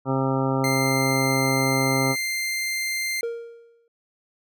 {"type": "harmonic tone", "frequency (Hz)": 133.5, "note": "C3", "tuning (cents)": 35, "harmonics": [1, 2, 3, 4, 5, 6, 7, 9, 10], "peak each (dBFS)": [-25, -25, -29, -29, -34, -32, -32, -33, -36], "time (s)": [0.05, 2.16], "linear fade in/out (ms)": 50}
{"type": "tone", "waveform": "sawtooth", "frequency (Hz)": 2093, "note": "C7", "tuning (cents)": 0, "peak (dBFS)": -21, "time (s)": [0.64, 3.21], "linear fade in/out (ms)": 2}
{"type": "tone with exponential decay", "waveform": "triangle", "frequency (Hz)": 466.2, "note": "A#4", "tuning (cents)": 0, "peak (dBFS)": -21, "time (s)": [3.23, 3.88], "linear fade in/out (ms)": 2, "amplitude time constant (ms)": 140}
{"effects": []}